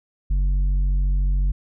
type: tone with tanh clipping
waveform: sine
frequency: 47 Hz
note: F#1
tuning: 28 cents sharp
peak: -18 dBFS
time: 0.3-1.52 s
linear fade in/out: 10 ms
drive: 6 dB
effects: none